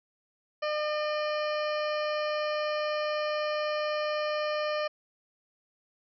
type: harmonic tone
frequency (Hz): 604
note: D5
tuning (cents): +48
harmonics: 1 / 2 / 3 / 4 / 5 / 7 / 8 / 9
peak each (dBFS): -29 / -35 / -39 / -41 / -43 / -46 / -47 / -48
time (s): 0.62-4.88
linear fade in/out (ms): 10
effects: none